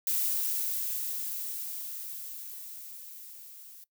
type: noise with level ramp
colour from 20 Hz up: violet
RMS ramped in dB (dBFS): -28 to -50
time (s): 0.07-3.84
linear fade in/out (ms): 2
effects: noise-tail reverb RT60 0.1 s tail -19 dB re dry